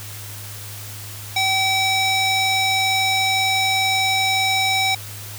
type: tone with band-pass filter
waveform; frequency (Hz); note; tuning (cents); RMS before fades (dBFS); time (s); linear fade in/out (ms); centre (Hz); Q
square; 767; G5; -38; -19; 1.36-4.95; 5; 3700; 1
effects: added 103 Hz sine -35 dBFS peak until 5.38 s + white hiss -36 dBFS RMS until 5.38 s